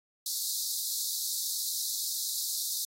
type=high-pass noise; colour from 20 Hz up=pink; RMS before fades=-33 dBFS; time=0.26-2.85 s; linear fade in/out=2 ms; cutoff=3800 Hz; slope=96 dB/octave; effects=AAC 48 kbps